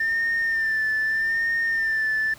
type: tone with vibrato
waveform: sine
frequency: 1793 Hz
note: A6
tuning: 32 cents sharp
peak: -19 dBFS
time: 0-2.34 s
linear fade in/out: 5 ms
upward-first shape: sine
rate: 0.81 Hz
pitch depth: 41 cents each way
effects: tanh soft clip ceiling -18 dBFS + pink hiss -48 dBFS RMS until 2.38 s